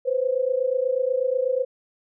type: tone pair together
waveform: sine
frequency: 500.8 / 529 Hz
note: B4 / C5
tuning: +24 / +19 cents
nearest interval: minor second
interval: 95 cents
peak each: -23 dBFS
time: 0.05-1.65 s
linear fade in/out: 20 ms
effects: none